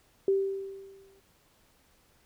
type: tone with exponential decay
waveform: sine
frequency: 390 Hz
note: G4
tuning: 9 cents flat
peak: -20 dBFS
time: 0.28-1.2 s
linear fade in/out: 2 ms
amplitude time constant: 200 ms
effects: pink hiss -65 dBFS RMS until 2.25 s